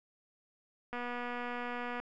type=click train; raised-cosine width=0.5 ms; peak=-25 dBFS; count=261; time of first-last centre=0.93-2 s; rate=243 Hz; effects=none